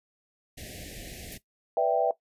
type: band-stop noise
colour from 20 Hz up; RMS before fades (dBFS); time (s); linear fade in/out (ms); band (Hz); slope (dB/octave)
pink; -42; 0.57-1.38; 10; 750 to 1700; 96
type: noise with exponential decay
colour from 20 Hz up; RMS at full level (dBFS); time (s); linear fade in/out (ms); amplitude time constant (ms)
violet; -36; 1.32-1.42; 0; 21
type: chord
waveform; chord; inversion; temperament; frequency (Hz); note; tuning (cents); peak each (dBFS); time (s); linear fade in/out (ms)
sine; E minor seventh; second; equal; 493.9 / 587.3 / 659.3 / 784; B4 / D5 / E5 / G5; 0 / 0 / 0 / 0; -28 / -29 / -25 / -27; 1.77-2.11; 2
effects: noise-tail reverb RT60 0.1 s tail -17 dB re dry + resampled to 32000 Hz

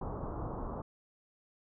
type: low-pass noise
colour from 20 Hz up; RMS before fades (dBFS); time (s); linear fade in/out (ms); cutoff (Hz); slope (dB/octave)
pink; -39; 0.01-0.82; 5; 1200; 48
effects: none

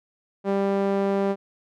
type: tone with band-pass filter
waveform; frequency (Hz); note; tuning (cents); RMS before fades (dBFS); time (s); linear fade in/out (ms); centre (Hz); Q
sawtooth; 197.3; G3; +11; -23; 0.44-1.36; 50; 480; 1.1
effects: none

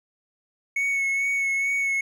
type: tone with vibrato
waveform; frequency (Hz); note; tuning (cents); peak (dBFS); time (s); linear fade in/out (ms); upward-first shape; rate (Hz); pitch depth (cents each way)
triangle; 2208; C#7; -7; -20; 0.76-2.01; 5; sine; 2.3; 20
effects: none

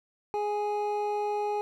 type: tone pair together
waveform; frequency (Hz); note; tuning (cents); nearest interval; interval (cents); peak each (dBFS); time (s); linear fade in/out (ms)
triangle; 416.1 / 830.6; G#4 / G#5; +3 / 0; octave; 1197; -28 / -28; 0.34-1.61; 0
effects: none

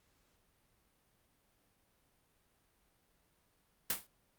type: noise with exponential decay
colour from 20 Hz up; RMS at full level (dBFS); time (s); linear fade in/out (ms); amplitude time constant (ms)
white; -29; 3.9-4.07; 2; 36
effects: pink hiss -74 dBFS RMS until 4.38 s + Opus 48 kbps

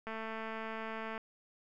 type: click train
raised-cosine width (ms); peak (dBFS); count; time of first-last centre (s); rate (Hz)
0.5; -27; 247; 0.07-1.178; 222
effects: none

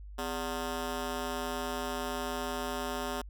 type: ring-modulated tone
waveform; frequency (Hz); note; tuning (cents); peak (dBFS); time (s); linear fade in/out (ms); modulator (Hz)
15% pulse; 329.6; E4; 0; -24; 0.18-3.22; 10; 77.7
effects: added 50 Hz sine -43 dBFS peak until 3.29 s

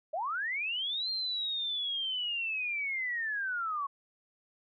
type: linear two-way sweep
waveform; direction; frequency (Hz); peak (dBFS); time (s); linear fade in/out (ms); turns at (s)
sine; up then down; 582 to 4205 to 1090; -31; 0.13-3.87; 10; 1.1
effects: none

